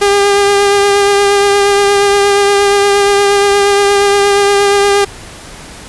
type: tone with vibrato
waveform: sawtooth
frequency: 402.4 Hz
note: G4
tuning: 45 cents sharp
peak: -3 dBFS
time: 0.01-5.05 s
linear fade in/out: 10 ms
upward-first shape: triangle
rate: 8.5 Hz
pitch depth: 21 cents each way
effects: pink hiss -31 dBFS RMS until 5.88 s + resampled to 24000 Hz